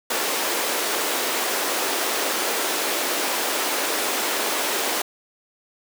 pink high-pass noise, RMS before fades -24 dBFS, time 0.1-5.02 s, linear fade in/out 5 ms, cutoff 330 Hz, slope 24 dB/octave, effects none

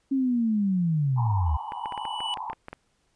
sine linear sweep, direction down, 275.2 to 69.3 Hz, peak -21 dBFS, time 0.11-1.57 s, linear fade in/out 10 ms
white band-pass noise, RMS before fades -34 dBFS, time 1.16-2.54 s, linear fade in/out 20 ms, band 810 to 1000 Hz, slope 96 dB/octave
triangle tone with exponential growth, 2960 Hz, F#7, in tune, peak -25 dBFS, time 1.46-2.34 s, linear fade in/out 0 ms, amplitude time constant 190 ms
clicks, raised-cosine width 0.5 ms, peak -22 dBFS, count 11, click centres 1.721 / 1.858 / 1.923 / 1.977 / 2.053 / 2.205 / 2.373 / 2.499 / 2.531 / 2.684 / 2.73 s
effects pink hiss -70 dBFS RMS until 3.15 s + resampled to 22050 Hz

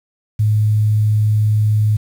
sine tone, 106.8 Hz, G#2, 49 cents sharp, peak -11 dBFS, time 0.39-1.97 s, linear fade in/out 10 ms, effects 7-bit

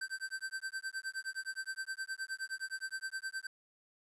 square tone with tremolo, 1555 Hz, G6, 14 cents flat, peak -36 dBFS, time 0.01-3.47 s, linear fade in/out 5 ms, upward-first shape sine, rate 9.6 Hz, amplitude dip 100%, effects resampled to 24000 Hz + 11-bit

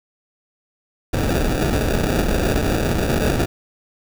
pink noise with sample-and-hold, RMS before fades -19 dBFS, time 1.13-3.46 s, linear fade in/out 10 ms, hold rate 1050 Hz, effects none

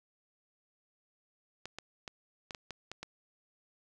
clicks, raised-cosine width 0.2 ms, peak -24 dBFS, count 8, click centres 1.656 / 1.786 / 2.078 / 2.508 / 2.548 / 2.707 / 2.916 / 3.03 s, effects none

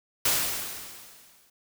white noise with exponential decay, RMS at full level -22 dBFS, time 0.25-1.5 s, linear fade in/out 5 ms, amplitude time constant 270 ms, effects none

